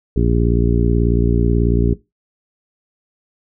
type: harmonic tone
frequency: 58.3 Hz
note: A#1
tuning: 1 cent sharp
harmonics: 1 / 2 / 3 / 4 / 5 / 6 / 7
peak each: -16 / -19 / -21 / -22 / -23 / -24 / -24 dBFS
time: 0.16-1.94 s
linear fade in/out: 5 ms
effects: noise-tail reverb RT60 0.2 s tail -18 dB re dry